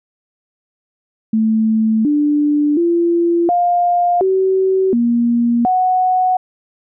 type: tone with pitch steps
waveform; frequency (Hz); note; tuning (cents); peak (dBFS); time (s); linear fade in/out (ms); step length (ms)
sine; 220.3 / 294.7 / 341.5 / 704 / 379.8 / 236.6 / 739; A3 / D4 / F4 / F5 / F#4 / A#3 / F#5; +2 / +6 / -39 / +14 / +45 / +26 / -2; -11; 1.33-6.37; 5; 720
effects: none